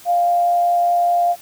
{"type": "tone with frequency modulation", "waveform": "sine", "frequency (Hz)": 698.5, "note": "F5", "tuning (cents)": 0, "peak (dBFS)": -13, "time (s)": [0.05, 1.36], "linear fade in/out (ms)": 50, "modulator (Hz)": 105, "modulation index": 0.23, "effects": ["white hiss -43 dBFS RMS until 1.41 s"]}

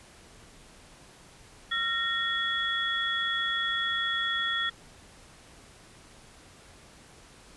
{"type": "tone cluster", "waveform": "sine", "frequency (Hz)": [1367, 1852, 3369], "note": ["F6", "A#6", "G#7"], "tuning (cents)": [-37, -12, 24], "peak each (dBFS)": [-33, -30, -30], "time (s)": [1.71, 4.7], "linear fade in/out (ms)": 10, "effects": ["pink hiss -53 dBFS RMS until 7.56 s", "resampled to 24000 Hz"]}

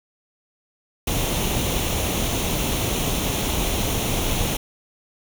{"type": "noise with comb filter", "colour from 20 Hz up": "pink", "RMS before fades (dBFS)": -23, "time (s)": [1.07, 4.57], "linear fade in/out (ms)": 5, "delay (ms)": 0.31, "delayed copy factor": 0.55, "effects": []}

